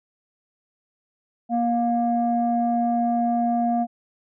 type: tone pair together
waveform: sine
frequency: 237.2 / 707 Hz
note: A#3 / F5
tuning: +30 / +21 cents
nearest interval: octave + perfect fifth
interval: 1891 cents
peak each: -21 dBFS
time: 1.49-3.87 s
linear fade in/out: 50 ms
effects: tanh soft clip ceiling -12 dBFS